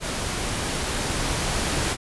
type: noise with level ramp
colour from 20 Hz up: pink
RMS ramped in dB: -28 to -24 dBFS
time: 0-1.97 s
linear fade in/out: 50 ms
effects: resampled to 24000 Hz